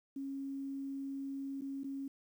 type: tone with dropouts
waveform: sine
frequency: 273.8 Hz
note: C#4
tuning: 21 cents flat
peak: -38 dBFS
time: 0.16-2.08 s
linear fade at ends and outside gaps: 5 ms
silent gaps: 1.611-1.618 / 1.835-1.842 s
effects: 11-bit